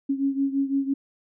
sine beating tone pair, 273.3 / 279.2 Hz, C#4 / C#4, -24 / +13 cents, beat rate 5.9 Hz, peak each -23 / -27 dBFS, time 0.09-0.94 s, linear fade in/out 10 ms, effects none

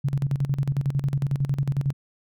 sine tone with tremolo, 138.59 Hz, C#3, in tune, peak -19 dBFS, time 0.04-1.93 s, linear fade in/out 10 ms, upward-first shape square, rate 11 Hz, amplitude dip 75%, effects none

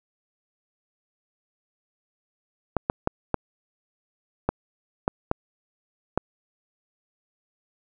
clicks, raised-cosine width 1 ms, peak -7 dBFS, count 8, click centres 2.767 / 2.899 / 3.074 / 3.343 / 4.49 / 5.079 / 5.314 / 6.176 s, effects none

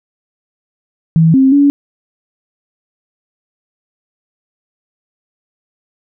sine tone with pitch steps, 162.4 / 266 / 284 Hz, E3 / C4 / C#4, -26 / +29 / +42 cents, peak -5 dBFS, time 1.16-1.7 s, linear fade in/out 0 ms, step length 180 ms, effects none

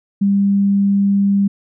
sine tone, 199.1 Hz, G3, 27 cents sharp, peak -11 dBFS, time 0.21-1.48 s, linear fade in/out 10 ms, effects none

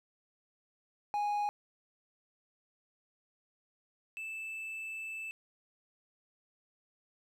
triangle tone pair in turn, 827 / 2636 Hz, G#5 / E7, -8 / -1 cents, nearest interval octave + minor sixth, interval 2007 cents, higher second, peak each -28 / -37 dBFS, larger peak first, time 1.14-1.49 / 4.17-5.31 s, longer second, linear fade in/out 0 ms, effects none

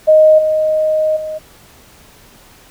sine tone with level steps, 622.3 Hz, D#5, in tune, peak -4 / -11 / -20 dBFS, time 0.07-1.39 s, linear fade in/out 20 ms, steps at 0.38 / 1.16 s, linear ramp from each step 10 ms, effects pink hiss -44 dBFS RMS until 2.7 s

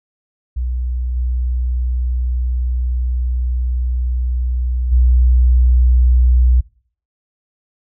sine tone with level steps, 61.74 Hz, B1, in tune, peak -17 / -15 / -8 dBFS, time 0.56-6.61 s, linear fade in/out 10 ms, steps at 1.15 / 4.91 s, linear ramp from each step 20 ms, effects noise-tail reverb RT60 0.5 s tail -23 dB re dry

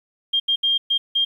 sine tone bursts at uneven times, 3208 Hz, G7, 39 cents sharp, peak -16 dBFS, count 5, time 0.33-0.4 / 0.48-0.56 / 0.63-0.78 / 0.9-0.98 / 1.15-1.25 s, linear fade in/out 10 ms, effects 9-bit

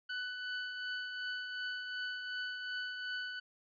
sawtooth tone with tremolo, 1494 Hz, F#6, 16 cents sharp, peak -32 dBFS, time 0.09-3.4 s, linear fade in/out 10 ms, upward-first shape triangle, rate 2.7 Hz, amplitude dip 45%, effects resampled to 11025 Hz

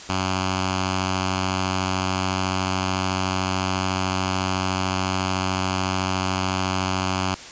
5% pulse tone with notch filter, 93.8 Hz, F#2, 24 cents sharp, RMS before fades -24 dBFS, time 0.09-7.35 s, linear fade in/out 5 ms, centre 480 Hz, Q 0.93, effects white hiss -39 dBFS RMS until 7.51 s + resampled to 16000 Hz

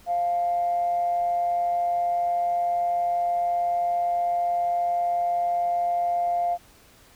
sine tone with amplitude modulation, 698 Hz, F5, 1 cent flat, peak -19 dBFS, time 0.06-6.58 s, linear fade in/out 50 ms, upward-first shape sine, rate 167 Hz, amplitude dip 35%, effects tanh soft clip ceiling -15 dBFS + pink hiss -54 dBFS RMS until 7.15 s

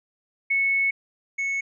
sine / triangle tone pair in turn, 2204 / 2204 Hz, C#7 / C#7, -11 / -11 cents, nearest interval unison, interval 0 cents, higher neither, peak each -19 / -22 dBFS, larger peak first, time 0.5-0.91 / 1.38-1.61 s, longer first, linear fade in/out 10 ms, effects resampled to 22050 Hz

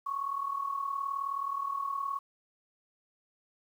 sine tone with amplitude modulation, 1108.7 Hz, C#6, in tune, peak -28 dBFS, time 0.06-2.19 s, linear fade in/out 10 ms, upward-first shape sine, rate 39.1 Hz, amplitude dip 70%, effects 10-bit

